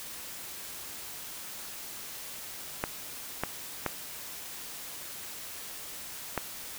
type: clicks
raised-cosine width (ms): 0.5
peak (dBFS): -13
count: 4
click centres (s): 2.839 / 3.436 / 3.863 / 6.377
effects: white hiss -42 dBFS RMS until 6.78 s